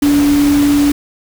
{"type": "tone in noise", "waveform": "sine", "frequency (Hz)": 288.2, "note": "D4", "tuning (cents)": -33, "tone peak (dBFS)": -8, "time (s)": [0.02, 0.92], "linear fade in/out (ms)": 5, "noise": "pink", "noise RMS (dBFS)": -22, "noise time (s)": [0.02, 0.92], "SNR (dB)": 11, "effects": []}